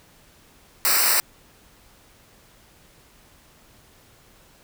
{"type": "noise with comb filter", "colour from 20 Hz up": "white", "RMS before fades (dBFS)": -19, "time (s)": [0.85, 1.2], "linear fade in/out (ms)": 0, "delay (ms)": 0.3, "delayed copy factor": -0.95, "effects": ["pink hiss -54 dBFS RMS until 4.63 s"]}